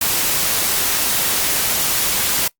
white noise, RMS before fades -18 dBFS, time 0.01-2.48 s, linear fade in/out 5 ms, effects noise-tail reverb RT60 0.1 s tail -23 dB re dry + Opus 48 kbps

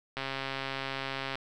click train, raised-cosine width 0.3 ms, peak -18 dBFS, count 161, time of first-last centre 0.17-1.355 s, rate 135 Hz, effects none

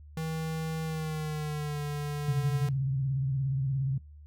square tone with pitch glide, 160 to 146.72 Hz, D#3 to D3, +49 to -1 cents, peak -32 dBFS, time 0.17-2.69 s, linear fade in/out 2 ms, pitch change -150 cents, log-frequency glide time 0.84-1.81 s
sine tone with vibrato, 134.9 Hz, C#3, 47 cents flat, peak -26 dBFS, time 2.28-3.98 s, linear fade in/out 5 ms, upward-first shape triangle, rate 17 Hz, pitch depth 85 cents each way
effects noise-tail reverb RT60 0.3 s tail -24 dB re dry + added 74 Hz sine -47 dBFS peak until 4.26 s

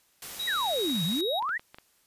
white noise, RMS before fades -40 dBFS, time 0.22-1.21 s, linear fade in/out 2 ms
triangle tone with pitch glide, 3830 to 3799 Hz, A#7 to A#7, +46 to +32 cents, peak -29 dBFS, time 0.39-1.4 s, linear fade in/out 10 ms, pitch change -14 cents, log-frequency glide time 0.58-0.69 s
sine exponential two-way sweep, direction down then up, 2018 to 152 to 2018 Hz, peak -27 dBFS, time 0.47-1.58 s, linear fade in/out 10 ms, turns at 1.04 s
clicks, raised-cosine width 0.3 ms, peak -29 dBFS, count 7, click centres 0.897 / 0.956 / 1.425 / 1.492 / 1.595 / 1.745 / 1.785 s
effects white hiss -66 dBFS RMS until 2.06 s + resampled to 32000 Hz

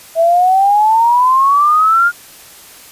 sine exponential sweep, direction up, 649 to 1431 Hz, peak -7 dBFS, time 0.15-2.12 s, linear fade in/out 50 ms, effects white hiss -38 dBFS RMS until 2.91 s + resampled to 32000 Hz

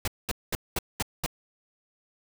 pink noise bursts, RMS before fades -28 dBFS, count 6, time 0.05-1.262 s, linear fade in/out 2 ms, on 27 ms, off 210 ms, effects none

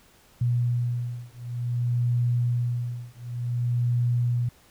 sine beating tone pair, 120.7 / 121.25 Hz, B2 / B2, -39 / -31 cents, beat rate 0.55 Hz, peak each -26 dBFS, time 0.41-4.49 s, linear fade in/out 5 ms, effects pink hiss -57 dBFS RMS until 4.7 s

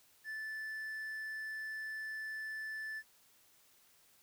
triangle tone, 1752 Hz, A6, 8 cents flat, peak -38 dBFS, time 0.24-3.03 s, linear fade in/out 50 ms, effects white hiss -67 dBFS RMS until 4.22 s

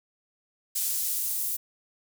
pink noise with high-pass filter sweep, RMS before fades -29 dBFS, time 0.75-1.57 s, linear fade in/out 10 ms, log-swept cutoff 7300 to 11000 Hz, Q 0.74, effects none

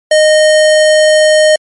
square tone, 617 Hz, D#5, 15 cents flat, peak -5 dBFS, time 0.11-1.56 s, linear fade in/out 5 ms, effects MP3 48 kbps

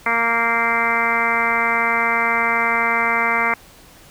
harmonic tone with a mistuned harmonic, 231.9 Hz, A#3, 9 cents flat, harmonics 1 / 2 / 3 / 4 / 5 / 6 / 7 / 8 / 9 / 10, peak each -31 / -29 / -27 / -24 / -23 / -25 / -27 / -29 / -20 / -27 dBFS, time 0.06-3.54 s, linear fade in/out 2 ms, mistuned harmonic 7, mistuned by -19 cents, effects pink hiss -46 dBFS RMS until 4.1 s

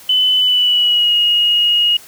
sine tone with pitch glide, 3015 to 2877 Hz, F#7 to F#7, +32 to -49 cents, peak -10 dBFS, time 0.09-1.97 s, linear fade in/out 5 ms, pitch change -81 cents, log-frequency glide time 0.36-1.15 s, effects white hiss -40 dBFS RMS until 2.07 s + high-pass 60 Hz 12 dB/octave

